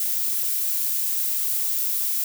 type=noise; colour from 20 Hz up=violet; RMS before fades=-24 dBFS; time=0-2.24 s; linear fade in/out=2 ms; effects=none